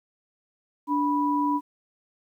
sine tone pair together, 291.8 / 983 Hz, D4 / B5, -11 / -8 cents, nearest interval octave + major sixth, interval 2103 cents, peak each -24 dBFS, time 0.87-1.61 s, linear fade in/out 50 ms, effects 10-bit

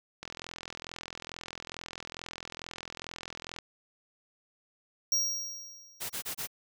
click train, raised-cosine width 0.2 ms, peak -22 dBFS, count 143, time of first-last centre 0.23-3.587 s, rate 42.3 Hz
square tone with exponential decay, 5640 Hz, F8, 16 cents sharp, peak -24 dBFS, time 5.12-6.18 s, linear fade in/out 2 ms, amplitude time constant 230 ms
white noise bursts, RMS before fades -36 dBFS, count 4, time 6-6.473 s, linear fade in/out 20 ms, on 98 ms, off 27 ms
effects none

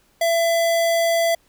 square tone, 670 Hz, E5, 28 cents sharp, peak -17 dBFS, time 0.21-1.35 s, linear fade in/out 5 ms, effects pink hiss -60 dBFS RMS until 1.48 s

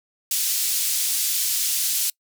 white band-pass noise, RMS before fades -23 dBFS, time 0.31-2.1 s, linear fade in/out 2 ms, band 3900 to 15000 Hz, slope 12 dB/octave, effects noise-tail reverb RT60 0.1 s tail -26 dB re dry

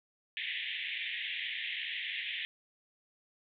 pink band-pass noise, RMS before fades -38 dBFS, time 0.37-2.45 s, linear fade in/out 0 ms, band 1800 to 3600 Hz, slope 96 dB/octave, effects none

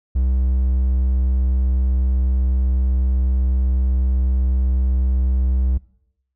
triangle tone, 64 Hz, C2, 38 cents flat, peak -13 dBFS, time 0.15-5.78 s, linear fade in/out 10 ms, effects noise-tail reverb RT60 0.8 s tail -22 dB re dry

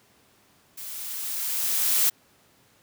blue noise with level ramp, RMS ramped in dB -38 to -20 dBFS, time 0.77-2.1 s, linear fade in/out 10 ms, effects pink hiss -60 dBFS RMS until 2.82 s + high-pass 100 Hz 12 dB/octave

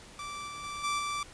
sawtooth tone with level steps, 1168 Hz, D6, 10 cents flat, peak -34 / -36 / -33 / -25 / -28 dBFS, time 0.19-1.23 s, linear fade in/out 2 ms, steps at 0.47 / 0.63 / 0.83 / 0.98 s, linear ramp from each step 20 ms, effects pink hiss -51 dBFS RMS until 1.33 s + resampled to 22050 Hz

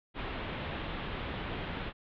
pink low-pass noise, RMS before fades -38 dBFS, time 0.14-1.93 s, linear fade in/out 50 ms, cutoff 3600 Hz, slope 48 dB/octave, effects none

